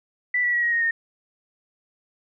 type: tone with pitch steps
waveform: sine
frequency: 1975.5 / 1947.2 / 1919.3 / 1891.7 / 1864.6 / 1837.9 Hz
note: B6 / B6 / B6 / A#6 / A#6 / A#6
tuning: 0 / -25 / -50 / +25 / 0 / -25 cents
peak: -19 dBFS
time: 0.34-0.91 s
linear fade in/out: 5 ms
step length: 95 ms
effects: none